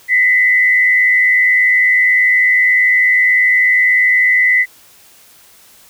sine tone with frequency modulation, 2005 Hz, B6, 26 cents sharp, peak -8 dBFS, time 0.08-4.66 s, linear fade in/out 50 ms, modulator 91.7 Hz, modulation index 0.63, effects white hiss -45 dBFS RMS until 5.89 s

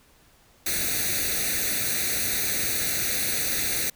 white noise with comb filter, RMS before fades -26 dBFS, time 0.66-3.9 s, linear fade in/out 5 ms, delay 0.48 ms, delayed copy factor +0.85, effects pink hiss -58 dBFS RMS until 3.95 s

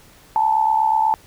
sine tone with amplitude modulation, 877 Hz, A5, 6 cents flat, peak -11 dBFS, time 0.36-1.14 s, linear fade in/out 0 ms, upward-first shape sine, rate 68.2 Hz, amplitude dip 70%, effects pink hiss -49 dBFS RMS until 1.26 s

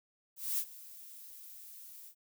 violet noise with ADSR envelope, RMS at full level -32 dBFS, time 0.36-2.15 s, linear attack 220 ms, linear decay 65 ms, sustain -19 dB, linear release 84 ms, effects none

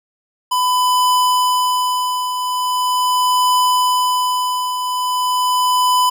square tone with tremolo, 1001 Hz, B5, 23 cents sharp, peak -12 dBFS, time 0.51-6.1 s, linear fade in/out 10 ms, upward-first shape triangle, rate 0.41 Hz, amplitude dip 60%, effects none

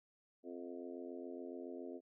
harmonic tone with a mistuned harmonic, 87.2 Hz, F2, 2 cents flat, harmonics 3 / 4 / 5 / 6 / 7 / 8, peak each -49 / -49 / -51 / -57 / -55 / -63 dBFS, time 0.43-2.01 s, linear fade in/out 50 ms, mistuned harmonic 7, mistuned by +41 cents, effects none

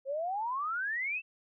sine exponential sweep, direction up, 523.3 to 2712 Hz, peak -31 dBFS, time 0.05-1.22 s, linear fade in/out 50 ms, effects none

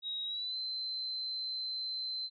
sine tone with pitch glide, 3808 to 4081 Hz, A#7 to C8, +36 to -44 cents, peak -35 dBFS, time 0.02-2.3 s, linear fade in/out 50 ms, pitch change +120 cents, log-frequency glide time 0.25-0.57 s, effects none

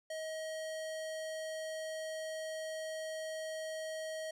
square tone with low-pass filter, 633 Hz, D#5, 30 cents sharp, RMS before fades -41 dBFS, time 0.1-4.31 s, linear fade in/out 5 ms, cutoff 9600 Hz, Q 1, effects none

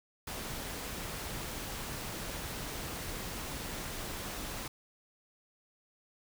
pink noise, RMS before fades -40 dBFS, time 0.27-4.68 s, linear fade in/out 5 ms, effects none

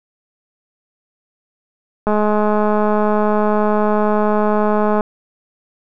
click train, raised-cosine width 1 ms, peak -4 dBFS, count 621, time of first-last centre 2.07-5.008 s, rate 211 Hz, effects none

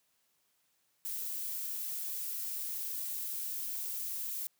violet noise, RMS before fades -38 dBFS, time 1.05-4.47 s, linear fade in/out 0 ms, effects white hiss -75 dBFS RMS until 4.59 s + high-pass 80 Hz 12 dB/octave

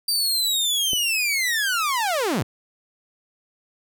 sawtooth linear sweep, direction down, 4699 to 85.1 Hz, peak -17 dBFS, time 0.08-2.43 s, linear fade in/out 5 ms
click, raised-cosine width 2 ms, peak -19 dBFS, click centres 0.933 s
effects none

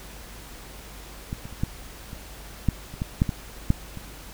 clicks, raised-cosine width 5 ms, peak -17 / -25 / -29 / -11 / -25 / -7 / -26 / -14 / -6 / -13 / -6 / -23 dBFS, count 12, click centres 1.329 / 1.455 / 1.526 / 1.635 / 2.131 / 2.687 / 2.94 / 3.019 / 3.219 / 3.292 / 3.704 / 3.973 s, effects added 50 Hz sine -44 dBFS peak until 4.33 s + pink hiss -44 dBFS RMS until 4.33 s

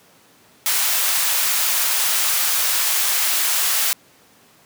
white high-pass noise, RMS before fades -19 dBFS, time 0.66-3.93 s, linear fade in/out 0 ms, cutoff 820 Hz, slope 12 dB/octave, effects pink hiss -52 dBFS RMS until 4.65 s + high-pass 150 Hz 12 dB/octave

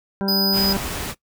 harmonic tone, 196 Hz, G3, in tune, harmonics 1 / 2 / 3 / 4 / 5 / 7 / 8, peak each -22 / -28 / -32 / -34 / -36 / -39 / -40 dBFS, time 0.21-0.77 s, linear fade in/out 0 ms
square tone, 4978 Hz, D#8, in tune, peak -18 dBFS, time 0.28-0.73 s, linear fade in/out 5 ms
pink noise, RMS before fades -28 dBFS, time 0.52-1.15 s, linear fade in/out 50 ms
effects noise-tail reverb RT60 0.1 s tail -19 dB re dry

